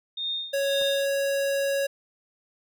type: tone with tremolo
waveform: sine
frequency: 3665 Hz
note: A#7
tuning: 30 cents flat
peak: -26 dBFS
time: 0.17-1.06 s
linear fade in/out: 5 ms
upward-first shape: sine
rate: 1.9 Hz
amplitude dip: 90%
type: tone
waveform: square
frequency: 554.4 Hz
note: C#5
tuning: in tune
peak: -24 dBFS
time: 0.53-1.87 s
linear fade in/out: 10 ms
type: clicks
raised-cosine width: 1 ms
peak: -31 dBFS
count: 2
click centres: 0.813 / 0.821 s
effects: none